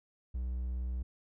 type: tone with vibrato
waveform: triangle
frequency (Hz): 62.1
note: B1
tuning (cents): +10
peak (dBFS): -31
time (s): 0.34-1.03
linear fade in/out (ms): 10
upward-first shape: square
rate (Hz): 17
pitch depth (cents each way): 12
effects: none